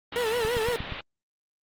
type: low-pass noise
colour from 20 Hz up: white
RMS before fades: -37 dBFS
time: 0.12-1.01 s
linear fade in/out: 5 ms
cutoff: 3700 Hz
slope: 48 dB/octave
type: tone with vibrato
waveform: 40% pulse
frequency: 462.1 Hz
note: A#4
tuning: 15 cents flat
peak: -24 dBFS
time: 0.16-0.76 s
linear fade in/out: 0 ms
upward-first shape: sine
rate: 6 Hz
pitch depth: 110 cents each way
type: click train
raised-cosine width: 5 ms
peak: -21 dBFS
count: 5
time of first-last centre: 0.45-0.923 s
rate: 8.46 Hz
effects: Opus 24 kbps